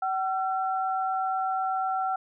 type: tone pair together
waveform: sine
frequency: 760.4 / 1354 Hz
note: F#5 / E6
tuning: +47 / +46 cents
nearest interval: minor seventh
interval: 999 cents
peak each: -26 / -31 dBFS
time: 0.02-2.16 s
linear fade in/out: 5 ms
effects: none